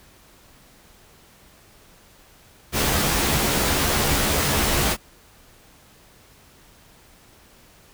pink noise with comb filter, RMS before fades -21 dBFS, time 2.72-4.97 s, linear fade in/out 50 ms, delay 14 ms, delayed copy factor +0.65, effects pink hiss -52 dBFS RMS until 7.93 s

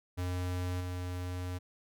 square tone with level steps, 90.1 Hz, F#2, 45 cents flat, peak -33 / -36 dBFS, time 0.17-1.59 s, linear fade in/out 20 ms, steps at 0.8 s, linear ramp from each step 10 ms, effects none

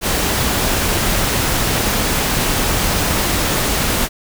pink noise, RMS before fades -17 dBFS, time 0.01-4.09 s, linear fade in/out 50 ms, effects none

